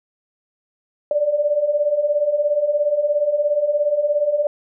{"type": "beating tone pair", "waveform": "sine", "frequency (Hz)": [575, 592], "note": ["D5", "D5"], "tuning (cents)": [-37, 14], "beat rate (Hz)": 17, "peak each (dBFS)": [-22, -17], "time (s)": [1.11, 4.47], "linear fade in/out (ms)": 2, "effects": []}